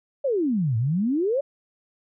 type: exponential two-way sweep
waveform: sine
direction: down then up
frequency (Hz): 587.3 to 107.6 to 587.3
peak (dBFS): -20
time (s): 0.24-1.41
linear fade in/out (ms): 10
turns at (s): 0.77
effects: none